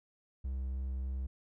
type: tone with vibrato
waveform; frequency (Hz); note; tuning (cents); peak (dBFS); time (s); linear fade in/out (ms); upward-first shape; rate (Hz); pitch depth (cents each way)
triangle; 65.41; C2; 0; -32; 0.44-1.27; 10; sine; 3.3; 9
effects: none